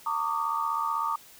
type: tone cluster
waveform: sine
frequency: 909 / 1145 / 1221 Hz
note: A#5 / D6 / D#6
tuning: -44 / -44 / -33 cents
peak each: -31 / -30 / -30 dBFS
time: 0.06-1.16 s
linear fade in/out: 5 ms
effects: white hiss -52 dBFS RMS until 1.39 s